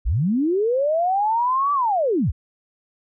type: linear two-way sweep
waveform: sine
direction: up then down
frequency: 39 to 1168 to 39 Hz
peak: -17 dBFS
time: 0.05-2.32 s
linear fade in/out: 20 ms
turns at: 1.73 s
effects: none